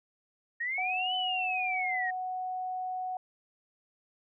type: linear two-way sweep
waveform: sine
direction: up then down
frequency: 1836 to 3033 to 1836 Hz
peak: -30 dBFS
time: 0.6-2.11 s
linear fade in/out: 10 ms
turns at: 1.15 s
type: tone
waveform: sine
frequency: 740 Hz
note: F#5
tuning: in tune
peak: -32 dBFS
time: 0.78-3.17 s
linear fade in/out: 2 ms
effects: none